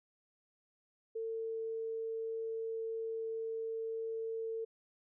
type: tone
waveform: sine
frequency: 449.7 Hz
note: A4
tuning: 38 cents sharp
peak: -36 dBFS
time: 1.15-4.65 s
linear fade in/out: 10 ms
effects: none